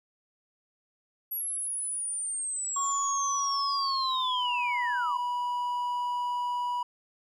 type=linear sweep; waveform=sine; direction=down; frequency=11520 to 953 Hz; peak=-30 dBFS; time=1.31-5.19 s; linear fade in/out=10 ms
type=tone with pitch glide; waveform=triangle; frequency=1108.7 to 976.4 Hz; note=C#6 to B5; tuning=0 to -20 cents; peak=-26 dBFS; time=2.76-6.83 s; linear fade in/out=5 ms; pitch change=-220 cents; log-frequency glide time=3.78-4.5 s
effects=none